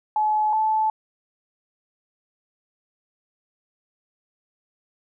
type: tone pair in turn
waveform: sine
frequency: 855 / 870.4 Hz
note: A5 / A5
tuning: -50 / -19 cents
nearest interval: unison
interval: 31 cents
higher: second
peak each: -18 / -18 dBFS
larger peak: neither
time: 0.16-0.53 / 0.53-0.9 s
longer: neither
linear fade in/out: 2 ms
effects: none